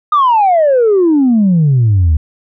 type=exponential sweep; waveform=sine; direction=down; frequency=1240 to 73.42 Hz; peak=-5 dBFS; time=0.12-2.17 s; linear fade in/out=5 ms; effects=tanh soft clip ceiling -4 dBFS